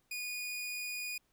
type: tone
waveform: sawtooth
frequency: 2459 Hz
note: D#7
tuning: 21 cents flat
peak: -34 dBFS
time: 0.11-1.18 s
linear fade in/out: 5 ms
effects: pink hiss -75 dBFS RMS until 1.32 s